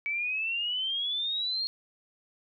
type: exponential sweep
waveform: sine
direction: up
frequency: 2278 to 4286 Hz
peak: -28 dBFS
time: 0.06-1.67 s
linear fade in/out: 0 ms
effects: none